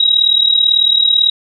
sine tone with amplitude modulation, 3829 Hz, A#7, 46 cents sharp, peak -5 dBFS, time 0-1.3 s, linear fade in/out 5 ms, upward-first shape sine, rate 38.1 Hz, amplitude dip 75%, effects none

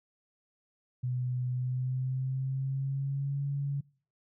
sine tone with pitch glide, 125.4 to 140.76 Hz, B2 to C#3, +27 to +27 cents, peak -29 dBFS, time 1.03-3.81 s, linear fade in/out 10 ms, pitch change +200 cents, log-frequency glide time 1.51-3.43 s, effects noise-tail reverb RT60 0.5 s tail -25 dB re dry

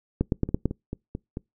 two click trains, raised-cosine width 3 ms, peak -18 / -9 dBFS, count 5 / 5, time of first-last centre 0.49-1.371 / 0.21-0.656 s, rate 4.54 / 8.96 Hz, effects noise-tail reverb RT60 0.2 s tail -26 dB re dry

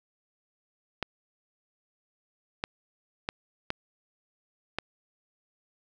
clicks, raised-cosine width 0.3 ms, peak -13 dBFS, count 5, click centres 1.027 / 2.639 / 3.289 / 3.704 / 4.786 s, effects none

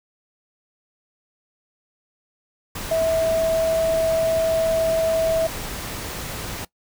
sine tone in noise, 651 Hz, E5, 22 cents flat, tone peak -17 dBFS, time 2.91-5.47 s, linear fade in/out 5 ms, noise pink, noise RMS -31 dBFS, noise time 2.75-6.65 s, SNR +11 dB, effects noise-tail reverb RT60 0.1 s tail -20 dB re dry

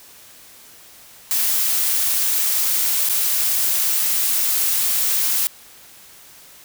blue noise with dropouts, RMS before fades -19 dBFS, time 1.31-5.47 s, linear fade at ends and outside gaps 0 ms, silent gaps 3.089-3.096 s, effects white hiss -45 dBFS RMS until 6.64 s

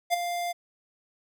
square tone with ADSR envelope, 698.5 Hz, F5, in tune, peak -20 dBFS, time 0.1-0.53 s, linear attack 35 ms, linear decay 15 ms, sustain -9 dB, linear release 19 ms, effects none

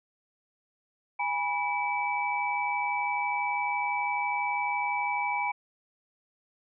sine tone cluster, 821 / 973 / 2303 Hz, G#5 / B5 / D7, -20 / -26 / -34 cents, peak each -31 dBFS, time 1.19-5.52 s, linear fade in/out 10 ms, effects none

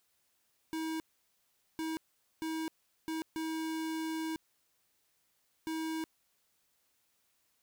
square tone bursts at uneven times, 320 Hz, D#4, 49 cents sharp, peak -35 dBFS, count 6, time 0.73-1 / 1.79-1.97 / 2.42-2.68 / 3.08-3.22 / 3.36-4.36 / 5.67-6.04 s, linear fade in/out 0 ms, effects white hiss -75 dBFS RMS until 7.62 s

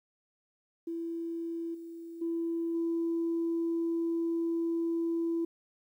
sine tone with level steps, 333.8 Hz, E4, 22 cents sharp, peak -33 / -41 / -29 / -27 dBFS, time 0.87-5.45 s, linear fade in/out 5 ms, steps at 1.74 / 2.21 / 2.74 s, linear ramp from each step 10 ms, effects tanh soft clip ceiling -24 dBFS + 11-bit

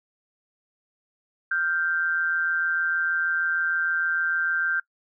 sine tone pair together, 1400 / 1566.5 Hz, F6 / G6, +4 / -2 cents, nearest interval major second, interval 194 cents, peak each -27 / -23 dBFS, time 1.51-4.8 s, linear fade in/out 5 ms, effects noise-tail reverb RT60 0.1 s tail -23 dB re dry

